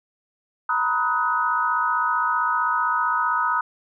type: chord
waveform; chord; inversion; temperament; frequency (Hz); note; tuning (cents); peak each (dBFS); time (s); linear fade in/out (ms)
sine; B major seventh; third; equal with one note detuned; 932.3 / 987.8 / 1263.3 / 1480; A#5 / B5 / D#6 / F#6; 0 / 0 / +26 / 0; -27 / -26 / -22 / -26; 0.69-3.61; 5
effects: none